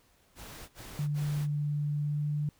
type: noise bursts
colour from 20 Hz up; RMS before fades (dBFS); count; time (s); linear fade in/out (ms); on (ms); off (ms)
pink; -46; 3; 0.35-1.476; 50; 340; 53
type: tone with pitch glide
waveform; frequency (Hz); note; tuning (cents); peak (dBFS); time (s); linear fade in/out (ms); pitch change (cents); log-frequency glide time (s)
sine; 147.1 to 148.21; D3 to D3; +3 to +16; -28; 0.99-2.49; 2; +13; 2.03-2.28
effects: pink hiss -66 dBFS RMS until 2.59 s